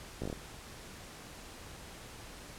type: slowing click train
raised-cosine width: 2 ms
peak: -24 dBFS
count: 6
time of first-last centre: 0.22-0.328 s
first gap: 16 ms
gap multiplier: 1.15
effects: pink hiss -49 dBFS RMS until 2.58 s + low-pass 11000 Hz 12 dB/octave